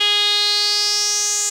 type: tone with band-pass filter sweep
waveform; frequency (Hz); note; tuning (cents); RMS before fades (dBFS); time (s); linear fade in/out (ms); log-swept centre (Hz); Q
sawtooth; 413.3; G#4; -8; -18; 0-1.5; 10; 3200 to 7100; 6.1
effects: none